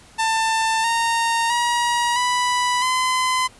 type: tone with pitch steps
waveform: sawtooth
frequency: 892 / 922.9 / 954.9 / 988 / 1022.3 Hz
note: A5 / A#5 / A#5 / B5 / C6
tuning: +23 / -18 / +41 / 0 / -41 cents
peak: -14 dBFS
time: 0.18-3.48 s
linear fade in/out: 20 ms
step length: 660 ms
effects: pink hiss -48 dBFS RMS until 3.59 s + resampled to 24000 Hz